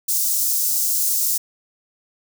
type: high-pass noise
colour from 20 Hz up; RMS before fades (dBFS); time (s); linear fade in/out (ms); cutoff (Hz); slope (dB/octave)
white; -20; 0.08-1.38; 10; 5600; 24
effects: none